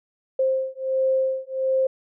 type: beating tone pair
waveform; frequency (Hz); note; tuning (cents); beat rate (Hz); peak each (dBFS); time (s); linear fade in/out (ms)
sine; 526 / 527.4; C5 / C5; +9 / +14; 1.4; -23; 0.39-1.87; 5
effects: none